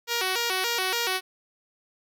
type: tone with vibrato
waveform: 5% pulse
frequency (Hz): 420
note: G#4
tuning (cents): +19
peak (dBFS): -13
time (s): 0.07-1.21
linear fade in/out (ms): 50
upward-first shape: square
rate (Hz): 3.5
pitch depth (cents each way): 200
effects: none